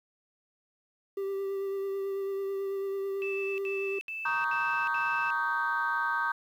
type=tone with vibrato; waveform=triangle; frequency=392 Hz; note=G4; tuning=in tune; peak=-28 dBFS; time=1.17-3.99 s; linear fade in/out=5 ms; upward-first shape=triangle; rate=9.1 Hz; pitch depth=19 cents each way
type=tone bursts; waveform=sine; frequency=2637 Hz; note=E7; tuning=in tune; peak=-34 dBFS; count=5; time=3.22-5.304 s; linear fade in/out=0 ms; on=360 ms; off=71 ms
type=chord; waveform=sine; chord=Eb dominant seventh; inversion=second; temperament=just; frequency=933.4 / 1120.1 / 1244.5 / 1555.6 Hz; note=Bb5 / Db6 / Eb6 / G6; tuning=+2 / +18 / 0 / -14 cents; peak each=-32 / -34 / -33 / -29 dBFS; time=4.25-6.32 s; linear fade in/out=5 ms
effects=tanh soft clip ceiling -19 dBFS + 10-bit